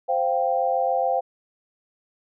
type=chord; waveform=sine; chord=C suspended fourth; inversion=none; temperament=just; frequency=523.3 / 697.7 / 784.9 Hz; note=C5 / F5 / G5; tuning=0 / -2 / +2 cents; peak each=-24 dBFS; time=0.08-1.21 s; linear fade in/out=20 ms; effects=none